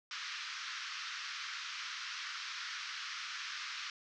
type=band-pass noise; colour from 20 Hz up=pink; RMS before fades=-43 dBFS; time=0.11-3.9 s; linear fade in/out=2 ms; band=1200 to 5900 Hz; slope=48 dB/octave; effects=none